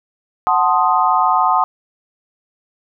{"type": "chord", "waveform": "sine", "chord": "F# diminished seventh", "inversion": "none", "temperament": "equal", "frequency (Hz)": [740, 880, 1046.5, 1244.5], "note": ["F#5", "A5", "C6", "Eb6"], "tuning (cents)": [0, 0, 0, 0], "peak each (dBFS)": -17, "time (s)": [0.47, 1.64], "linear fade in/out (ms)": 0, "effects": []}